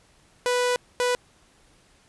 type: tone bursts at uneven times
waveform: sawtooth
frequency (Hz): 493.4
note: B4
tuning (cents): -2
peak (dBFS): -17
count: 2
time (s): 0.46-0.76 / 1-1.15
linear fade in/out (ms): 0
effects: pink hiss -59 dBFS RMS until 2.08 s + resampled to 24000 Hz